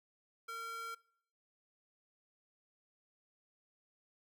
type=tone with high-pass filter; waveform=square; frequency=457.7 Hz; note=A#4; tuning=32 cents flat; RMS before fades=-44 dBFS; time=0.48-0.95 s; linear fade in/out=10 ms; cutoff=1100 Hz; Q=6.7; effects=noise-tail reverb RT60 0.6 s tail -23 dB re dry